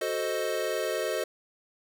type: chord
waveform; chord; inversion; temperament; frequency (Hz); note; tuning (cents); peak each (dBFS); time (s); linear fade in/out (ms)
square; F# diminished seventh; none; equal; 370 / 440 / 523.3 / 622.3; F#4 / A4 / C5 / Eb5; 0 / 0 / 0 / 0; -36 / -34 / -34 / -33; 0.01-1.24; 5
effects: none